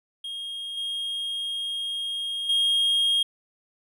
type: tone with level steps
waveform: triangle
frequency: 3248 Hz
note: G#7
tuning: 39 cents flat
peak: -30 / -26 / -18 dBFS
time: 0.24-3.23 s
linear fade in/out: 5 ms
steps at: 0.77 / 2.49 s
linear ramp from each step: 5 ms
effects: none